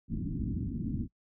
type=low-pass noise; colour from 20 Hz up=white; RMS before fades=-34 dBFS; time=0.08-1.08 s; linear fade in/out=50 ms; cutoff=280 Hz; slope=48 dB/octave; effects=noise-tail reverb RT60 0.1 s tail -23 dB re dry